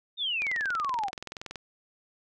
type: exponential sweep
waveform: sine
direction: down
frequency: 3725 to 733 Hz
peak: -27 dBFS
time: 0.17-1.11 s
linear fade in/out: 50 ms
type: click train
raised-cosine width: 0.2 ms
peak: -20 dBFS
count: 25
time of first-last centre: 0.42-1.557 s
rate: 21.1 Hz
effects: none